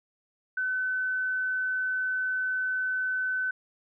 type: tone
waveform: sine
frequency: 1514 Hz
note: F#6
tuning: 39 cents sharp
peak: -26 dBFS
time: 0.57-3.51 s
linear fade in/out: 5 ms
effects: none